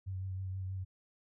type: tone with vibrato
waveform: sine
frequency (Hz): 94.4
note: F#2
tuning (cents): +35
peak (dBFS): -36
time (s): 0.06-0.85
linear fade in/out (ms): 20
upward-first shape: triangle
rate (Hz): 6.3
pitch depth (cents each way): 29
effects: none